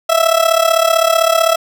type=tone with amplitude modulation; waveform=30% pulse; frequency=659.3 Hz; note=E5; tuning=in tune; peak=-4 dBFS; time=0.09-1.56 s; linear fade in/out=10 ms; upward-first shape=sine; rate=35.7 Hz; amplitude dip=80%; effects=none